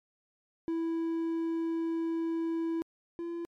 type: tone pair in turn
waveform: triangle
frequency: 329.6 / 339.7 Hz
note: E4 / F4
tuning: 0 / -48 cents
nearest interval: minor second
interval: 52 cents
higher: second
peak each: -27 / -32 dBFS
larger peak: first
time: 0.68-2.82 / 3.19-3.45 s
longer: first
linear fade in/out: 0 ms
effects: MP3 64 kbps